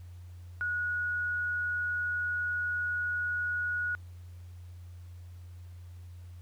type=tone; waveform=sine; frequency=1456 Hz; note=F#6; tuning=28 cents flat; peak=-29 dBFS; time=0.61-3.95 s; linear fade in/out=0 ms; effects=added 88 Hz sine -44 dBFS peak until 6.41 s + pink hiss -65 dBFS RMS until 6.41 s